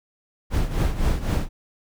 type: noise with tremolo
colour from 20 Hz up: brown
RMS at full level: -18 dBFS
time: 0.5-1.49 s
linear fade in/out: 50 ms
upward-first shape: triangle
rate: 3.9 Hz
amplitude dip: 80%
effects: none